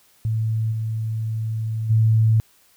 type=tone with level steps; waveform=sine; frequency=110.9 Hz; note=A2; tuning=14 cents sharp; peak=-19 / -22 / -13 dBFS; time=0.25-2.4 s; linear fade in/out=0 ms; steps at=0.71 / 1.89 s; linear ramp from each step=20 ms; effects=white hiss -57 dBFS RMS until 2.76 s